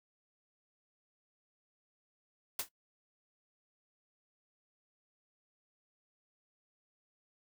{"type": "noise with exponential decay", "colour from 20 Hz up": "white", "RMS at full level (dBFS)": -30, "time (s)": [2.59, 2.69], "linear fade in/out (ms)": 5, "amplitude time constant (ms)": 21, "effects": ["noise-tail reverb RT60 0.1 s tail -17 dB re dry"]}